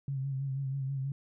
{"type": "tone with vibrato", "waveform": "sine", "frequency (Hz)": 135.7, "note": "C#3", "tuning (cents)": -36, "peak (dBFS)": -31, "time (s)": [0.08, 1.12], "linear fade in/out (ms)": 2, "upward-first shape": "sine", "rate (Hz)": 6.2, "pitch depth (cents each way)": 45, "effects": []}